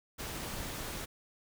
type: noise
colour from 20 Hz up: pink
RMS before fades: -40 dBFS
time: 0.18-1.06 s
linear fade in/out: 20 ms
effects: none